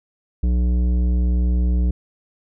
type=tone with tanh clipping; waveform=sine; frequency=60.7 Hz; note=B1; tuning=29 cents flat; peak=-17 dBFS; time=0.43-1.91 s; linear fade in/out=5 ms; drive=12 dB; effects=none